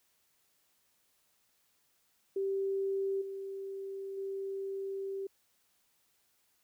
sine tone with level steps, 390 Hz, G4, 9 cents flat, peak -30 / -38 / -35 dBFS, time 2.36-5.27 s, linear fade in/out 5 ms, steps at 3.21 / 4.17 s, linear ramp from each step 10 ms, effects white hiss -73 dBFS RMS until 6.63 s

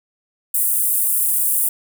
pink high-pass noise, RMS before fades -18 dBFS, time 0.54-1.69 s, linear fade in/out 5 ms, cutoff 8900 Hz, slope 48 dB/octave, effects none

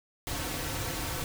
pink noise with comb filter, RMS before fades -34 dBFS, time 0.27-1.24 s, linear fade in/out 0 ms, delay 4.9 ms, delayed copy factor -0.6, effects none

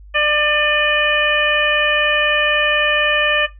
harmonic tone with a mistuned harmonic, 596 Hz, D5, 25 cents sharp, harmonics 1 / 2 / 3 / 4 / 5, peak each -20 / -22 / -17 / -17 / -22 dBFS, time 0.14-3.47 s, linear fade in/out 20 ms, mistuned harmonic 4, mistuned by +53 cents, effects noise-tail reverb RT60 0.2 s tail -17 dB re dry + added 50 Hz sine -37 dBFS peak until 3.59 s

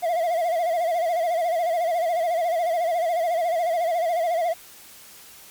triangle tone with vibrato, 678 Hz, E5, 49 cents sharp, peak -18 dBFS, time 0.02-4.54 s, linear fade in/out 20 ms, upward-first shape sine, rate 14 Hz, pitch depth 96 cents each way, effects white hiss -46 dBFS RMS until 5.5 s + MP3 96 kbps

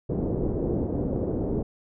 white low-pass noise, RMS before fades -27 dBFS, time 0.09-1.63 s, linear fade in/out 10 ms, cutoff 450 Hz, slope 24 dB/octave, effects none

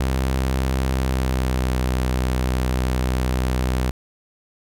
sawtooth tone with pitch glide, 65.41 to 63.4 Hz, C2 to B1, 0 to +46 cents, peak -15 dBFS, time 0-3.91 s, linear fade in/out 5 ms, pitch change -54 cents, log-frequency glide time 0.93-1.72 s, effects none

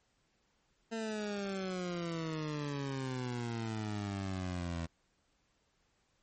20% pulse exponential sweep, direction down, 227.8 to 82.41 Hz, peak -31 dBFS, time 0.91-4.87 s, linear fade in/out 20 ms, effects pink hiss -75 dBFS RMS until 6.22 s + MP3 32 kbps

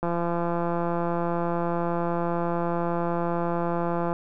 click train, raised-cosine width 1 ms, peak -14 dBFS, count 702, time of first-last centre 0.03-4.129 s, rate 171 Hz, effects none

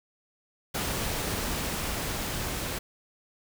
pink noise with level ramp, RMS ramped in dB -30 to -33 dBFS, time 0.74-2.79 s, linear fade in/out 10 ms, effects none

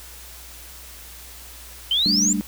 sine exponential sweep, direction up, 3009 to 7460 Hz, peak -17 dBFS, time 1.91-2.33 s, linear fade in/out 2 ms
sine chord, G suspended second, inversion none, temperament equal, 196 / 220 / 293.7 Hz, G3 / A3 / D4, 0 / 0 / 0 cents, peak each -24 / -26 / -27 dBFS, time 2.06-2.41 s, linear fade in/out 0 ms
effects added 60 Hz sine -44 dBFS peak until 2.47 s + white hiss -42 dBFS RMS until 2.47 s

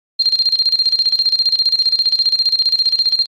sine tone with tremolo, 4192 Hz, C8, 2 cents sharp, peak -9 dBFS, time 0.19-3.26 s, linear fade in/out 10 ms, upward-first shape square, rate 15 Hz, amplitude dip 75%, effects MP3 64 kbps

